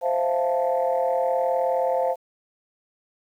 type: chord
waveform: sine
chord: F major seventh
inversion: second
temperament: equal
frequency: 523.3 / 659.3 / 698.5 / 880 Hz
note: C5 / E5 / F5 / A5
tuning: 0 / 0 / 0 / 0 cents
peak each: -22 / -28 / -25 / -28 dBFS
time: 0.01-2.16 s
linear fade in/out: 50 ms
effects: tanh soft clip ceiling -12 dBFS + 9-bit